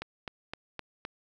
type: click train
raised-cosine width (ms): 0.3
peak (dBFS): -20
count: 5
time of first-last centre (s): 0.02-1.051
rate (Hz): 3.88
effects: none